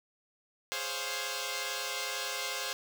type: chord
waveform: 5% pulse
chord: Db major seventh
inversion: second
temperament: equal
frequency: 415.3 / 523.3 / 554.4 / 698.5 Hz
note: Ab4 / C5 / Db5 / F5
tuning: 0 / 0 / 0 / 0 cents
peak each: -30 / -25 / -30 / -29 dBFS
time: 0.72-2.73 s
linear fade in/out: 0 ms
effects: none